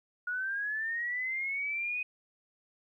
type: linear sweep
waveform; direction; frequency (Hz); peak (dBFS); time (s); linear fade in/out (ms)
sine; up; 1441 to 2506; -31; 0.27-2.03; 5
effects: 12-bit